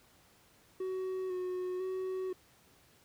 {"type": "tone with vibrato", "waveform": "triangle", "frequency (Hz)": 370, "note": "F#4", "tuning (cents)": 0, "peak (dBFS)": -32, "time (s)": [0.8, 2.33], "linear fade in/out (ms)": 5, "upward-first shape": "square", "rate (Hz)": 1, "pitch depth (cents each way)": 22, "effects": ["pink hiss -64 dBFS RMS until 3.04 s", "high-pass 60 Hz 12 dB/octave"]}